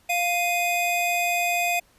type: tone pair together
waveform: square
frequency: 698.5 / 2491 Hz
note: F5 / D#7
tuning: 0 / +1 cents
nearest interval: octave + minor seventh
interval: 2201 cents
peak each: -25 dBFS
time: 0.09-1.8 s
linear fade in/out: 10 ms
effects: pink hiss -60 dBFS RMS until 1.98 s + resampled to 32000 Hz